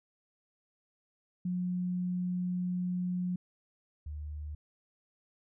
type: tone pair in turn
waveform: sine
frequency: 180 / 74.96 Hz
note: F#3 / D2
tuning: -47 / +36 cents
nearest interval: octave + minor third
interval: 1517 cents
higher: first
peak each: -30 / -37 dBFS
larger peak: first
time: 1.45-3.36 / 4.06-4.55 s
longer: first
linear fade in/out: 5 ms
effects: none